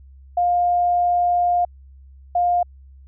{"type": "tone bursts at uneven times", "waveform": "sine", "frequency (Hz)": 706, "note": "F5", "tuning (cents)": 19, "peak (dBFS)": -15, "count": 2, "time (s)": [[0.37, 1.65], [2.35, 2.63]], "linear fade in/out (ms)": 5, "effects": ["added 67 Hz sine -42 dBFS peak until 3.07 s"]}